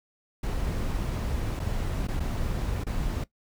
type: noise with dropouts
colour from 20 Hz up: brown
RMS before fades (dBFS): -29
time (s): 0.43-3.24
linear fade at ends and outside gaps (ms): 5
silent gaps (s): 1.594-1.599 / 2.072-2.083 / 2.197-2.202 / 2.838-2.866
effects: noise-tail reverb RT60 0.1 s tail -18 dB re dry